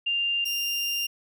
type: tone pair in turn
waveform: sine / 30% pulse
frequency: 2794 / 2794 Hz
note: F7 / F7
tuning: 0 / 0 cents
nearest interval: unison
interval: 0 cents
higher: neither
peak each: -23 dBFS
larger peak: neither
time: 0.06-0.45 / 0.45-1.07 s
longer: second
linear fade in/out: 10 ms
effects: none